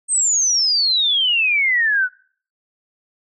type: exponential sweep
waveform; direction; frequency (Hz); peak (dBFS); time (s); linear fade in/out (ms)
sine; down; 8530 to 1456; -14; 0.08-2.09; 50
effects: noise-tail reverb RT60 0.5 s tail -24 dB re dry